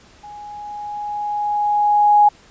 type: tone with level ramp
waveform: sine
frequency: 830.6 Hz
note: G#5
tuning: in tune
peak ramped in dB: -34 to -7 dBFS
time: 0.23-2.29 s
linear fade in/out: 10 ms
effects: pink hiss -49 dBFS RMS until 2.5 s + resampled to 16000 Hz